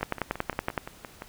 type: two click trains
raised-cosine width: 0.5 ms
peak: -11 / -21 dBFS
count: 9 / 8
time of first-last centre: 0.03-0.778 / 0.01-1.221 s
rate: 10.7 / 5.78 Hz
effects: pink hiss -52 dBFS RMS until 1.28 s